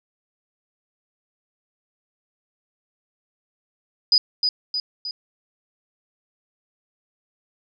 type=tone with echo; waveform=sine; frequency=4960 Hz; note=D#8; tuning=6 cents flat; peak=-12 dBFS; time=4.12-4.18 s; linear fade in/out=2 ms; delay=310 ms; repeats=3; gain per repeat=-5 dB; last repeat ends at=5.11 s; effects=none